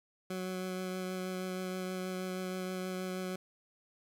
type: tone with vibrato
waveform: 20% pulse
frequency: 185 Hz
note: F#3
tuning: in tune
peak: -31 dBFS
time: 0.3-3.36 s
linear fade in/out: 5 ms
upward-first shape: triangle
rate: 6.3 Hz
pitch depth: 13 cents each way
effects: none